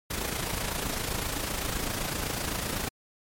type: noise with amplitude modulation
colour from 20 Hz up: pink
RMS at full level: -29 dBFS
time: 0.1-2.89 s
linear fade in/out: 10 ms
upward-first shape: sine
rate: 27.8 Hz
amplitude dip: 55%
effects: MP3 64 kbps